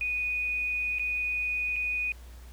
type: tone with dropouts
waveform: sine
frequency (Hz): 2477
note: D#7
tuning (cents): -8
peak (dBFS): -27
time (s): 0.01-2.12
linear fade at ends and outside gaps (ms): 1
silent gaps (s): 0.986-0.995 / 1.76-1.764
effects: added 60 Hz sine -44 dBFS peak until 2.52 s + pink hiss -56 dBFS RMS until 2.52 s